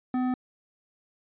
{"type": "tone with hard clipping", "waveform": "triangle", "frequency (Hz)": 253.3, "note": "B3", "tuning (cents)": 44, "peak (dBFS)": -26, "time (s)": [0.14, 0.34], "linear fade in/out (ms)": 2, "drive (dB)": 15, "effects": ["resampled to 8000 Hz"]}